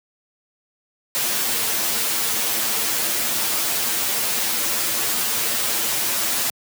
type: noise with comb filter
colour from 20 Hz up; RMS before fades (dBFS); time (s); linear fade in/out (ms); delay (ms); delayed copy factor
white; -22; 1.15-6.5; 0; 8.8; +0.9
effects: high-pass 150 Hz 12 dB/octave